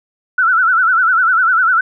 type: tone with vibrato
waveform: sine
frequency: 1416 Hz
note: F6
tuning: 23 cents sharp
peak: -9 dBFS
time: 0.38-1.81 s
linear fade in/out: 5 ms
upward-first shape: sine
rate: 10 Hz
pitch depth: 130 cents each way
effects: none